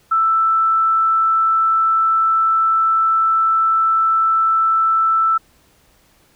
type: tone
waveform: sine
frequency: 1324 Hz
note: E6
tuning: 7 cents sharp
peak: -12 dBFS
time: 0.11-5.38 s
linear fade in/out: 10 ms
effects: pink hiss -55 dBFS RMS until 6.35 s